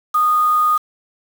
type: tone with quantisation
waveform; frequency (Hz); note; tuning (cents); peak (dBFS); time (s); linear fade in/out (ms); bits
sine; 1233; D#6; -16; -12; 0.14-0.78; 10; 5
effects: none